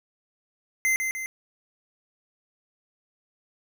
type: tone with echo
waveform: square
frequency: 2073 Hz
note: C7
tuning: 17 cents flat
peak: -21 dBFS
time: 0.85-0.96 s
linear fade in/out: 0 ms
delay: 150 ms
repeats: 2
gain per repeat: -5 dB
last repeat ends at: 1.26 s
effects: none